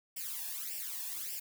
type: noise with flanger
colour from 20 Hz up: blue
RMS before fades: -40 dBFS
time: 0.16-1.4 s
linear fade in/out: 10 ms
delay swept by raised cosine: 0.38 to 1.17 ms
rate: 1.7 Hz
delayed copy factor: +0.8
effects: none